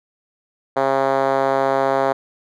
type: tone with band-pass filter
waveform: 5% pulse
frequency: 135.3 Hz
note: C#3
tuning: 42 cents flat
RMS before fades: -18 dBFS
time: 0.76-2.13 s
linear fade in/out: 10 ms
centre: 600 Hz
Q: 1.5
effects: none